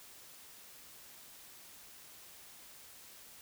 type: silence
effects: white hiss -55 dBFS RMS until 3.41 s